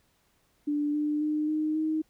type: tone with pitch steps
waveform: sine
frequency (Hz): 293.7 / 298.5 / 303.4 / 308.3 / 313.3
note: D4 / D4 / D#4 / D#4 / D#4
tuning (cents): 0 / +28 / -44 / -16 / +12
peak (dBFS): -25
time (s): 0.67-2.02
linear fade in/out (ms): 10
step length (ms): 270
effects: pink hiss -69 dBFS RMS until 2.09 s